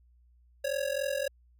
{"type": "ring-modulated tone", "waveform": "square", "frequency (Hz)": 554.4, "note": "C#5", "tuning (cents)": 0, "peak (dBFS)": -27, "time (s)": [0.64, 1.28], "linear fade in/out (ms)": 5, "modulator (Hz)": 21.8, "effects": ["added 60 Hz sine -59 dBFS peak until 1.59 s"]}